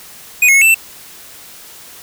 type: tone with pitch steps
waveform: square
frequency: 2481 / 2171 / 2193 / 2658 / 2674 Hz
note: D#7 / C#7 / C#7 / E7 / E7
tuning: -6 / -37 / -19 / +14 / +24 cents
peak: -7 dBFS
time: 0.42-0.745 s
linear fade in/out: 5 ms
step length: 65 ms
effects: white hiss -37 dBFS RMS until 2.02 s